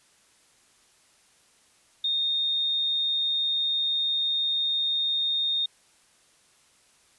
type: tone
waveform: sine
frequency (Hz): 3677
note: A#7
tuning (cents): -24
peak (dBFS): -23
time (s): 2.04-5.66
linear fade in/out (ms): 5
effects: white hiss -61 dBFS RMS until 7.18 s + resampled to 24000 Hz